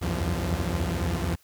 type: tone cluster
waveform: sawtooth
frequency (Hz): 65.3 / 80.2 / 84 / 93.7 / 173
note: C2 / E2 / E2 / F#2 / F3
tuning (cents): -3 / -47 / +33 / +22 / -16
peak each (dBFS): -28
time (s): 0.01-1.36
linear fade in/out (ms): 20
effects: white hiss -61 dBFS RMS until 1.43 s